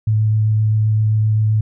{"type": "tone with vibrato", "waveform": "sine", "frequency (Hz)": 108.2, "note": "A2", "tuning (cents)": -29, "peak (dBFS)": -12, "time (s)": [0.07, 1.61], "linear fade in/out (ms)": 5, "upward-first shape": "sine", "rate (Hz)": 7.7, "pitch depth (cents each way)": 10, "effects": []}